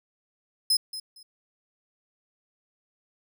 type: tone with echo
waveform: sawtooth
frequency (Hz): 5100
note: D#8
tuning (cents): +42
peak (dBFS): -17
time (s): 0.7-0.77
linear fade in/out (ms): 5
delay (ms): 230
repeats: 2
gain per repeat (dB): -14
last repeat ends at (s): 1.23
effects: none